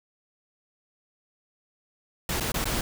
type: noise with dropouts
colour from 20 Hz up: pink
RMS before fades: -28 dBFS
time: 2.29-2.81 s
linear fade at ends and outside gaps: 2 ms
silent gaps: 2.399-2.407 / 2.519-2.542 / 2.643-2.655 s
effects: none